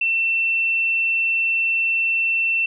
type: tone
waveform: sine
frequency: 2690 Hz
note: E7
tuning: 34 cents sharp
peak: -17 dBFS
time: 0.01-2.66 s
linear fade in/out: 5 ms
effects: none